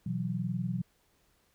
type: chord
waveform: sine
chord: B suspended fourth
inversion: none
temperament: equal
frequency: 123.47 / 164.81 / 185 Hz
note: B2 / E3 / F#3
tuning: 0 / 0 / 0 cents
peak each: -35 / -35 / -34 dBFS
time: 0.06-0.82 s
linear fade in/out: 5 ms
effects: pink hiss -70 dBFS RMS until 1.54 s